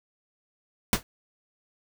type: noise with exponential decay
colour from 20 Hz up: pink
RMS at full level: -17 dBFS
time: 0.93-1.03 s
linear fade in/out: 1 ms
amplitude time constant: 20 ms
effects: none